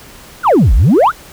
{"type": "exponential two-way sweep", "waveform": "sine", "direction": "down then up", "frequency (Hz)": [1588, 43.83, 1588], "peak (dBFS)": -3, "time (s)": [0.43, 1.12], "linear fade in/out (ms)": 50, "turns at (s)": 0.74, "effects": ["tanh soft clip ceiling -4 dBFS", "pink hiss -37 dBFS RMS until 1.32 s"]}